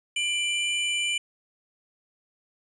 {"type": "tone pair together", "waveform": "square", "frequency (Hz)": [2368, 2983], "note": ["D7", "F#7"], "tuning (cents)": [14, 13], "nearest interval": "major third", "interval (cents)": 399, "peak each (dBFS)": -28, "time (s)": [0.16, 1.18], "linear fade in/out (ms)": 5, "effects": ["resampled to 22050 Hz"]}